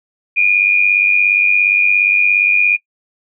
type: tone with amplitude modulation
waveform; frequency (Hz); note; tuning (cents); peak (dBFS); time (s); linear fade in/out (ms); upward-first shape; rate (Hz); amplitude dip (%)
sine; 2434; D#7; -39; -6; 0.36-2.77; 20; sine; 97.2; 65
effects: noise-tail reverb RT60 0.1 s tail -21 dB re dry